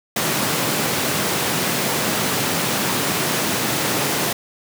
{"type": "high-pass noise", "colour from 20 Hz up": "pink", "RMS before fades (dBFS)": -21, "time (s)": [0.16, 4.33], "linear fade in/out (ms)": 5, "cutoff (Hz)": 130, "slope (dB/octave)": 24, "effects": []}